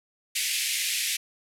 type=band-pass noise; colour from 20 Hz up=pink; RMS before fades=-28 dBFS; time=0.35-1.17 s; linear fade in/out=10 ms; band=2000 to 13000 Hz; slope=48 dB/octave; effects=none